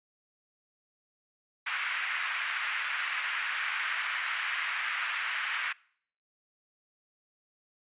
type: band-pass noise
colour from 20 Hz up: pink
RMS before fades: -33 dBFS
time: 1.66-5.73 s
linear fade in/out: 10 ms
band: 1400 to 2600 Hz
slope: 24 dB/octave
effects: noise-tail reverb RT60 0.6 s tail -24 dB re dry + resampled to 8000 Hz